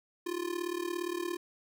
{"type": "tone with amplitude modulation", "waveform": "square", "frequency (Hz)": 349.2, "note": "F4", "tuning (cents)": 0, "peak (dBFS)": -30, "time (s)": [0.26, 1.37], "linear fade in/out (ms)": 10, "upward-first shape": "sine", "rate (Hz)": 37.3, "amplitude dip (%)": 85, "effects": []}